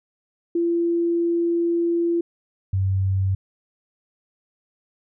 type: tone pair in turn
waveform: sine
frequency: 340.3 / 95.82 Hz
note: F4 / G2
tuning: -45 / -39 cents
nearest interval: octave + minor seventh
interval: 2194 cents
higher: first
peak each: -18 dBFS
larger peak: neither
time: 0.55-2.21 / 2.73-3.35 s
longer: first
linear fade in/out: 5 ms
effects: none